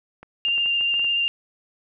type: clicks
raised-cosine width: 0.5 ms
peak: -26 dBFS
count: 8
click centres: 0.23 / 0.484 / 0.58 / 0.66 / 0.81 / 0.941 / 0.995 / 1.045 s
type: tone with vibrato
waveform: sine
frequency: 2794 Hz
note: F7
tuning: in tune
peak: -19 dBFS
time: 0.45-1.28 s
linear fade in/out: 0 ms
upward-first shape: sine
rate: 14 Hz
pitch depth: 14 cents each way
effects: none